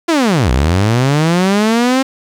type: linear two-way sweep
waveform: sawtooth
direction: down then up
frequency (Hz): 349.2 to 57.7 to 269.6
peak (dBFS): -6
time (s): 0.08-2.03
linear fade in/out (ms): 10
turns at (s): 0.51
effects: low-pass 8000 Hz 12 dB/octave + 7-bit